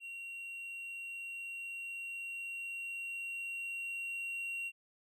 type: tone with level ramp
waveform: triangle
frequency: 2748 Hz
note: F7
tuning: 29 cents flat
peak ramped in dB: -41 to -35 dBFS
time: 0-4.72 s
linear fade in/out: 50 ms
effects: none